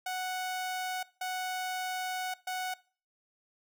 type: tone bursts at uneven times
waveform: sawtooth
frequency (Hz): 740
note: F#5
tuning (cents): 0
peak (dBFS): -29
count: 3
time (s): 0.06-1.03 / 1.21-2.34 / 2.47-2.74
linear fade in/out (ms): 5
effects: noise-tail reverb RT60 0.4 s tail -21 dB re dry